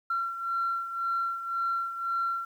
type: beating tone pair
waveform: sine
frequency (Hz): 1363 / 1364.9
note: F6 / F6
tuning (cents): -43 / -40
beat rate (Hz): 1.9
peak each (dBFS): -28 / -34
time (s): 0.1-2.45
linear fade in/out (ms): 5
effects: tanh soft clip ceiling -21 dBFS + 10-bit